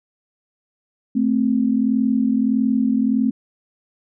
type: tone pair together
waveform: sine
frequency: 220 / 261.6 Hz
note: A3 / C4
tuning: 0 / 0 cents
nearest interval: minor third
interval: 300 cents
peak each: -18 dBFS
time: 1.15-3.31 s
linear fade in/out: 10 ms
effects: none